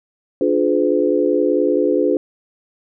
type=chord; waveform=sine; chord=D diminished seventh; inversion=none; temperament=just; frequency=293.7 / 352.4 / 422.9 / 507.5 Hz; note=D4 / F4 / Ab4 / Cb5; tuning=0 / +16 / +31 / +47 cents; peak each=-19 dBFS; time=0.41-2.17 s; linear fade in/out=2 ms; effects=none

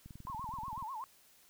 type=click train; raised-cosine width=5 ms; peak=-37 dBFS; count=17; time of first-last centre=0.06-0.826 s; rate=20.9 Hz
type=tone with vibrato; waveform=sine; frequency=970 Hz; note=B5; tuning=31 cents flat; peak=-39 dBFS; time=0.27-1.04 s; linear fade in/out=0 ms; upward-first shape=sine; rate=8.1 Hz; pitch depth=220 cents each way
effects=white hiss -64 dBFS RMS until 1.49 s

